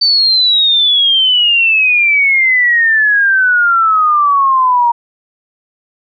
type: exponential sweep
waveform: sine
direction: down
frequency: 4582 to 936 Hz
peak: -7 dBFS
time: 0.01-4.92 s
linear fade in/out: 10 ms
effects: none